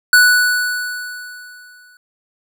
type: tone with exponential decay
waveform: square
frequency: 1480 Hz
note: F#6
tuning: in tune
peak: -6 dBFS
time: 0.13-1.97 s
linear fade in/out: 2 ms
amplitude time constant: 400 ms
effects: none